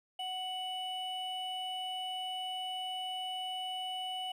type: tone pair together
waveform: triangle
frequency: 743.2 / 2960 Hz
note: F#5 / F#7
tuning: +7 / 0 cents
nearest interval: 2 octaves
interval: 2393 cents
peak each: -37 / -37 dBFS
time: 0.19-4.32 s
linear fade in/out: 5 ms
effects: none